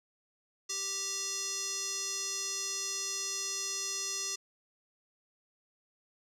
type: tone with band-pass filter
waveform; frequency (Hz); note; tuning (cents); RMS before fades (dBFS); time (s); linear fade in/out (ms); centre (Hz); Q
square; 392; G4; 0; -36; 0.69-4.36; 10; 5900; 4.3
effects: none